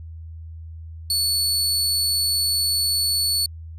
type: tone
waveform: sawtooth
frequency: 4435 Hz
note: C#8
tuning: in tune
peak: -16 dBFS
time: 1.1-3.46 s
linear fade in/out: 2 ms
effects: added 81 Hz sine -34 dBFS peak until 3.78 s + resampled to 32000 Hz